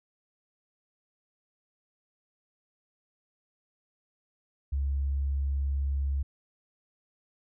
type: tone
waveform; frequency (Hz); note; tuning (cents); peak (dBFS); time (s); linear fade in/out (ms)
sine; 69.3; C#2; 0; -25; 4.72-6.23; 10
effects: tanh soft clip ceiling -21 dBFS